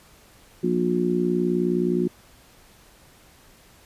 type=harmonic tone; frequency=59.7 Hz; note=A#1; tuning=42 cents sharp; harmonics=3 / 4 / 5 / 6; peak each=-25 / -26 / -29 / -23 dBFS; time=0.63-2.08 s; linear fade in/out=10 ms; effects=pink hiss -53 dBFS RMS until 3.85 s + resampled to 32000 Hz